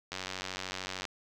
click train, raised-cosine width 0.2 ms, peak -19 dBFS, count 88, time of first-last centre 0.12-1.052 s, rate 93.3 Hz, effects none

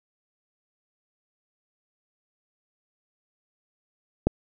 click, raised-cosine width 2 ms, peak -6 dBFS, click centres 4.27 s, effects none

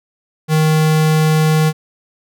square tone, 156.2 Hz, D#3, 7 cents sharp, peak -11 dBFS, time 0.48-1.73 s, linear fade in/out 50 ms, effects none

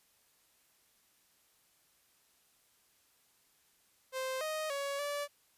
sawtooth tone with pitch steps, 522 / 623 / 560 / 578 Hz, C5 / D#5 / C#5 / D5, -4 / +2 / +18 / -28 cents, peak -31 dBFS, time 4.12-5.28 s, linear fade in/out 50 ms, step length 290 ms, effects white hiss -70 dBFS RMS until 5.57 s + resampled to 32000 Hz

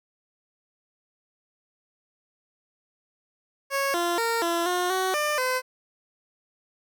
15% pulse tone with pitch steps, 551 / 345.7 / 460.9 / 339.8 / 358.5 / 375.3 / 598 / 511 Hz, C#5 / F4 / A#4 / F4 / F4 / F#4 / D5 / C5, -11 / -18 / -20 / -47 / +45 / +25 / +31 / -41 cents, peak -17 dBFS, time 3.7-5.62 s, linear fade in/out 50 ms, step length 240 ms, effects none

